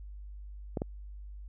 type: clicks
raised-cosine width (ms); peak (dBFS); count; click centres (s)
2; -18; 2; 0.772 / 0.819
effects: added 50 Hz sine -42 dBFS peak until 1.48 s